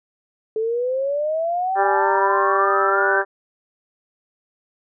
sine exponential sweep, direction up, 432.7 to 1575 Hz, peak -19 dBFS, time 0.56-3.22 s, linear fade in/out 2 ms
harmonic tone, 196.2 Hz, G3, 2 cents sharp, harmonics 2 / 3 / 4 / 5 / 6 / 7 / 8 / 9, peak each -22 / -24 / -25 / -26 / -27 / -27 / -28 / -29 dBFS, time 1.75-3.25 s, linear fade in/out 50 ms
effects none

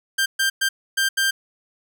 sawtooth tone bursts at uneven times, 1575 Hz, G6, 8 cents sharp, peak -14 dBFS, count 5, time 0.18-0.26 / 0.39-0.5 / 0.61-0.69 / 0.97-1.09 / 1.17-1.31 s, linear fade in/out 10 ms, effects none

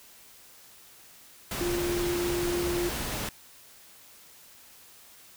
sine tone in noise, 349.2 Hz, F4, in tune, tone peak -27 dBFS, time 1.61-2.89 s, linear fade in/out 2 ms, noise pink, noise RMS -33 dBFS, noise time 1.51-3.29 s, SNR +3 dB, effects white hiss -53 dBFS RMS until 5.36 s

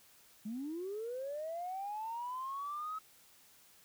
sine linear sweep, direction up, 202.9 to 1290 Hz, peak -37 dBFS, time 0.45-2.99 s, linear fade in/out 10 ms, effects tanh soft clip ceiling -33 dBFS + white hiss -63 dBFS RMS until 3.84 s

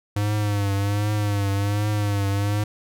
square tone with vibrato, 102.2 Hz, G#2, 27 cents flat, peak -21 dBFS, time 0.16-2.64 s, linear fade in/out 5 ms, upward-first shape triangle, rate 1.3 Hz, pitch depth 65 cents each way, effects none

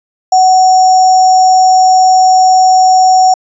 sine tone with sample-and-hold, 747 Hz, F#5, 16 cents sharp, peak -3 dBFS, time 0.32-3.34 s, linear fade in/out 5 ms, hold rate 6300 Hz, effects resampled to 22050 Hz

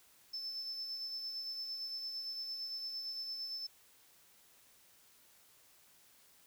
triangle tone with tremolo, 5274 Hz, E8, in tune, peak -35 dBFS, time 0.33-3.67 s, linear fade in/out 10 ms, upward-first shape sine, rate 8.8 Hz, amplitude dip 45%, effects tanh soft clip ceiling -36 dBFS + white hiss -65 dBFS RMS until 6.46 s

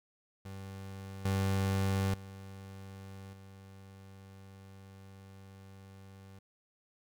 30% pulse tone with level steps, 96.9 Hz, G2, 20 cents flat, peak -40 / -26 / -43 / -48 dBFS, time 0.45-6.39 s, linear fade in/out 5 ms, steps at 1.25 / 2.14 / 3.33 s, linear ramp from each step 2 ms, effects none

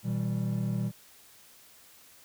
triangle tone cluster, 120.6 / 160.4 / 194.7 Hz, B2 / E3 / G3, -41 / -47 / -12 cents, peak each -29 / -32 / -30 dBFS, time 0.03-0.92 s, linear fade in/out 50 ms, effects white hiss -56 dBFS RMS until 2.24 s

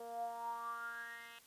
10% pulse tone with band-pass filter sweep, 233.1 Hz, A#3, in tune, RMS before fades -45 dBFS, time 0-1.39 s, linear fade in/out 5 ms, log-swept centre 550 to 2500 Hz, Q 9.8, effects white hiss -64 dBFS RMS until 1.46 s + resampled to 32000 Hz

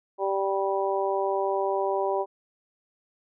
harmonic tone, 195.2 Hz, G3, 7 cents flat, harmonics 2 / 3 / 4 / 5, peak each -27 / -29 / -30 / -31 dBFS, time 0.18-2.26 s, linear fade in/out 50 ms, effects none

